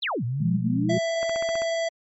sine exponential two-way sweep, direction down then up, 4352 to 113.3 to 376.9 Hz, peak -24 dBFS, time 0.02-0.98 s, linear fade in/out 10 ms, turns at 0.24 s
sine chord, F diminished, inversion second, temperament equal with one note detuned, 121.7 / 174.61 / 207.7 Hz, Cb3 / F3 / Ab3, -25 / 0 / 0 cents, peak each -27 dBFS, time 0.4-0.99 s, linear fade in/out 10 ms
square tone, 663 Hz, E5, 10 cents sharp, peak -24 dBFS, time 0.89-1.89 s, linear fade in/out 10 ms
click train, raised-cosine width 0.5 ms, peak -19 dBFS, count 7, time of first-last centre 1.23-1.62 s, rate 15.4 Hz
effects low-pass 12000 Hz 12 dB/octave + MP3 32 kbps

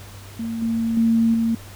sine tone with level steps, 227.9 Hz, A#3, 39 cents flat, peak -24 / -19 / -14 / -17 dBFS, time 0.39-1.55 s, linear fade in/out 5 ms, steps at 0.62 / 0.97 / 1.34 s, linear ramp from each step 2 ms, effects added 98 Hz sine -40 dBFS peak until 1.75 s + pink hiss -43 dBFS RMS until 1.75 s

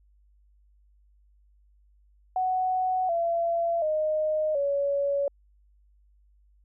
sine tone with pitch steps, 743 / 677.4 / 617.6 / 563.1 Hz, F#5 / E5 / D#5 / C#5, +7 / +47 / -13 / +27 cents, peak -23 dBFS, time 2.36-5.28 s, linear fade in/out 2 ms, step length 730 ms, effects added 50 Hz sine -58 dBFS peak until 6.64 s

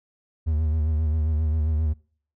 triangle tone with vibrato, 77.8 Hz, D#2, in tune, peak -18 dBFS, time 0.46-1.94 s, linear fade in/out 20 ms, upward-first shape sine, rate 7.5 Hz, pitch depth 56 cents each way, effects noise-tail reverb RT60 0.5 s tail -24 dB re dry

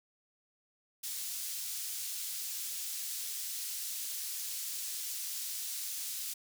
pink high-pass noise, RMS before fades -39 dBFS, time 1.03-6.34 s, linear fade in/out 10 ms, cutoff 5400 Hz, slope 12 dB/octave, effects none

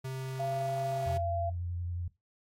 square tone with pitch glide, 131.7 to 130.64 Hz, C3 to C3, +12 to -2 cents, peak -36 dBFS, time 0.04-1.18 s, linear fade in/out 10 ms, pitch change -14 cents, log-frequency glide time 0.83-1.05 s
sine tone, 683 Hz, F5, 39 cents flat, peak -32 dBFS, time 0.39-1.5 s, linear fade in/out 10 ms
sine tone with vibrato, 87.31 Hz, F2, in tune, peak -33 dBFS, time 1.06-2.08 s, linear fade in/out 5 ms, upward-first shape square, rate 11 Hz, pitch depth 17 cents each way
effects noise-tail reverb RT60 0.2 s tail -17 dB re dry + AAC 64 kbps

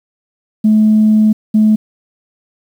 sine tone bursts at uneven times, 215.5 Hz, A3, 36 cents flat, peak -5 dBFS, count 2, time 0.64-1.33 / 1.54-1.76 s, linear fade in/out 10 ms, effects tanh soft clip ceiling -2 dBFS + 7-bit

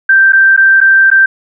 sine tone with dropouts, 1568 Hz, G6, in tune, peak -3 dBFS, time 0.09-1.26 s, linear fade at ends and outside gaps 5 ms, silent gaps 0.323-0.331 / 0.565-0.575 / 0.805-0.812 / 1.103-1.114 s, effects none

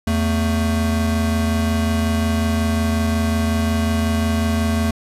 square tone pair together, 83 / 223.5 Hz, E2 / A3, +12 / +27 cents, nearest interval octave + perfect fourth, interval 1715 cents, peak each -20 dBFS, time 0.07-4.91 s, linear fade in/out 5 ms, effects resampled to 32000 Hz

